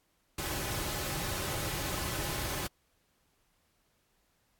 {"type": "noise with comb filter", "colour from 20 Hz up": "pink", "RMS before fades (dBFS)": -35, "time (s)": [0.38, 2.67], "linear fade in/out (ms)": 5, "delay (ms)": 4.3, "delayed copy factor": -0.55, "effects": ["pink hiss -73 dBFS RMS until 4.59 s", "AAC 64 kbps"]}